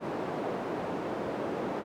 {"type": "band-pass noise", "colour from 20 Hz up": "white", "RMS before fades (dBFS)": -34, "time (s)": [0, 1.84], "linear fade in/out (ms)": 50, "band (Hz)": [200, 570], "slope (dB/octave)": 12, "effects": []}